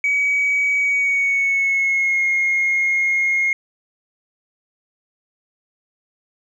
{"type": "tone with pitch glide", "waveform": "sine", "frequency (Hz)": [2268, 2146], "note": ["C#7", "C7"], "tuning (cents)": [39, 43], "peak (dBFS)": -14, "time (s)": [0.04, 3.53], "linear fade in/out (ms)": 2, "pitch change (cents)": -96, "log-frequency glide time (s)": [0.77, 2.26], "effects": ["tanh soft clip ceiling -12 dBFS", "9-bit"]}